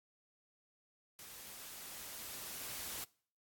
white noise with level ramp, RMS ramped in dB -52 to -43 dBFS, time 1.19-3.04 s, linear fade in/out 0 ms, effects noise-tail reverb RT60 0.5 s tail -24 dB re dry + AAC 64 kbps

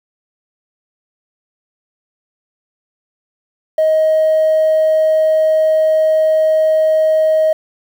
triangle tone, 629 Hz, D#5, 19 cents sharp, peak -6 dBFS, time 3.78-7.53 s, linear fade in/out 5 ms, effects tanh soft clip ceiling -6 dBFS + 7-bit

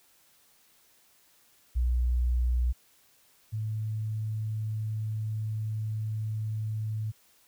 sine tone pair in turn, 61 / 108.69 Hz, B1 / A2, -21 / -21 cents, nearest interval minor seventh, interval 1000 cents, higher second, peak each -23 / -29 dBFS, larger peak first, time 1.75-2.73 / 3.52-7.12 s, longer second, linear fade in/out 20 ms, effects white hiss -63 dBFS RMS until 7.47 s

